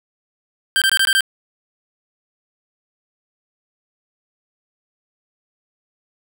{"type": "tone bursts", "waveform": "25% pulse", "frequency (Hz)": 1570, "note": "G6", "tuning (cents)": 2, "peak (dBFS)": -9, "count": 6, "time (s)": [0.76, 1.207], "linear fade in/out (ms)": 0, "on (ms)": 57, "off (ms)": 21, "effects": []}